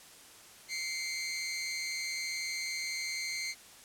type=tone pair together; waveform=20% pulse; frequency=2092 / 2253 Hz; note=C7 / C#7; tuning=-1 / +28 cents; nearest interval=minor second; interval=129 cents; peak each=-30 / -36 dBFS; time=0.68-3.55 s; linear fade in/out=50 ms; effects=white hiss -54 dBFS RMS until 3.84 s + low-pass 11000 Hz 12 dB/octave